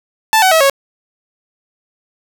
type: tone with pitch steps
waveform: sawtooth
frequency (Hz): 880 / 752.9 / 644.2 / 551.2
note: A5 / F#5 / E5 / C#5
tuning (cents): 0 / +30 / -40 / -10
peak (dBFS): -4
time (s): 0.33-0.698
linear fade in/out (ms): 0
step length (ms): 92
effects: 7-bit